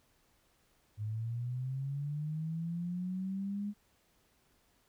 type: linear sweep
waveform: sine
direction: up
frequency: 103.83 to 207.7 Hz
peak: -34 dBFS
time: 0.97-3.74 s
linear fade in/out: 50 ms
effects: pink hiss -71 dBFS RMS until 4.88 s